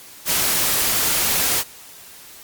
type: noise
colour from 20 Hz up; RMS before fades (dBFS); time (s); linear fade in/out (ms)
white; -19; 0.25-1.64; 50
effects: white hiss -42 dBFS RMS until 2.43 s + Opus 48 kbps